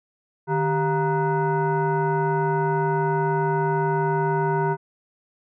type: tone with frequency modulation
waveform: sine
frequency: 392 Hz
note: G4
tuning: in tune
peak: -19 dBFS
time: 0.47-4.77 s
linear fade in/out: 50 ms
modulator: 545 Hz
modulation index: 1.4
effects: none